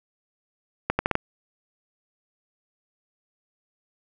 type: accelerating click train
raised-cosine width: 0.5 ms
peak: -6 dBFS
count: 5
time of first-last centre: 0.9-1.154 s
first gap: 90 ms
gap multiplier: 0.77
effects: none